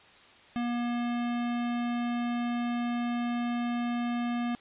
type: tone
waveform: square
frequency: 239.5 Hz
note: A#3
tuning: 47 cents sharp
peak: -29 dBFS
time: 0.56-4.55 s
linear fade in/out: 0 ms
effects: white hiss -55 dBFS RMS until 4.6 s + resampled to 8000 Hz